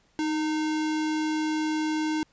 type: tone with sample-and-hold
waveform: sine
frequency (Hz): 311.1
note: D#4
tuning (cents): 0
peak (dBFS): -24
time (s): 0.19-2.23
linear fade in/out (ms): 0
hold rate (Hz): 1225
effects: pink hiss -65 dBFS RMS until 2.32 s + resampled to 16000 Hz